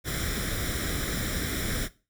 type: noise with comb filter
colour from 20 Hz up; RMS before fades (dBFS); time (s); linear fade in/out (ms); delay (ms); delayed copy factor
pink; -30; 0.04-1.89; 50; 0.55; +0.75
effects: noise-tail reverb RT60 0.3 s tail -17 dB re dry